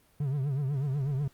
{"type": "tone with vibrato", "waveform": "triangle", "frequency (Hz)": 138.8, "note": "C#3", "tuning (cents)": 3, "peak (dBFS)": -25, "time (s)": [0.2, 1.28], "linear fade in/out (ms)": 5, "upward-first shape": "triangle", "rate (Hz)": 8.1, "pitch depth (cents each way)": 150, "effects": ["pink hiss -64 dBFS RMS until 1.33 s", "Opus 32 kbps"]}